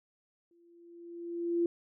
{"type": "tone with exponential growth", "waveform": "sine", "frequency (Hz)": 342.2, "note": "F4", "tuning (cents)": -35, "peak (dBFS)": -24, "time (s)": [0.51, 1.66], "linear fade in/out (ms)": 2, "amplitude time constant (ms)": 250, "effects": []}